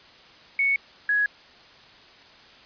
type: tone pair in turn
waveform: sine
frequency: 2217 / 1671.7 Hz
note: C#7 / G#6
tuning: 0 / +11 cents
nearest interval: perfect fourth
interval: 489 cents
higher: first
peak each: -19 dBFS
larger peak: neither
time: 0.59-0.76 / 1.09-1.26 s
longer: neither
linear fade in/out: 2 ms
effects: white hiss -50 dBFS RMS until 2.65 s + resampled to 11025 Hz